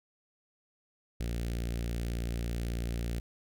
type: tone with notch filter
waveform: sawtooth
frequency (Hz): 58.27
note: A#1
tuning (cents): 0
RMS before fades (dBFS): -34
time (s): 1.2-3.2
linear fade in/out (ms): 5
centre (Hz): 1000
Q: 0.71
effects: none